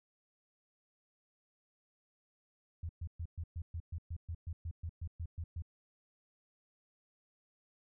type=tone bursts; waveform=sine; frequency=83.5 Hz; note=E2; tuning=23 cents sharp; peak=-37 dBFS; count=16; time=2.83-5.622 s; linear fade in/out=5 ms; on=62 ms; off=120 ms; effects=none